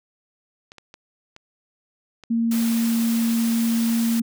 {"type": "clicks", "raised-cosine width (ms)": 0.2, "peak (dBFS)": -25, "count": 9, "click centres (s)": [0.719, 0.783, 0.941, 1.364, 2.237, 2.628, 2.684, 2.719, 2.767]}
{"type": "tone", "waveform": "sine", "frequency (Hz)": 230.1, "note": "A#3", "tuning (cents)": -22, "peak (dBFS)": -18, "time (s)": [2.3, 4.22], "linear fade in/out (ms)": 10}
{"type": "high-pass noise", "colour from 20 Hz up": "white", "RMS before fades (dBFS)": -32, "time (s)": [2.51, 4.2], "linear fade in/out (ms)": 5, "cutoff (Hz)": 140, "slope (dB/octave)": 96}
{"effects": []}